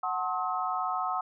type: chord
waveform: sine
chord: F# diminished seventh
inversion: none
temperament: just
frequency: 740 / 888 / 1065.6 / 1278.7 Hz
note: F#5 / A5 / C6 / Eb6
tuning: 0 / +16 / +31 / +47 cents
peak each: -32 / -38 / -34 / -32 dBFS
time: 0.03-1.21 s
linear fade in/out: 5 ms
effects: none